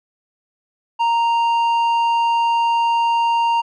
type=tone with low-pass filter; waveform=square; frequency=930 Hz; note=A#5; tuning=4 cents flat; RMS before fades=-17 dBFS; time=0.99-3.62 s; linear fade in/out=20 ms; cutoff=2400 Hz; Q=0.84; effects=none